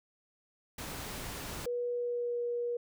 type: noise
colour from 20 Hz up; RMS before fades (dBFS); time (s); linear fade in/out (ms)
pink; -41; 0.78-1.66; 5
type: tone with pitch glide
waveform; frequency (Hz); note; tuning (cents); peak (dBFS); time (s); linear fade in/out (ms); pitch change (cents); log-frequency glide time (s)
sine; 484.8 to 479; B4 to A#4; -32 to +47; -31; 1.66-2.77; 5; -21; 1.91-2.41
effects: none